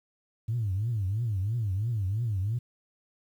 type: tone with vibrato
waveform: sine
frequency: 105.7 Hz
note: G#2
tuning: 31 cents sharp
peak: -25 dBFS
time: 0.48-2.59 s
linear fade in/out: 10 ms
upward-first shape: triangle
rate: 3 Hz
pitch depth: 270 cents each way
effects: tanh soft clip ceiling -22 dBFS + 10-bit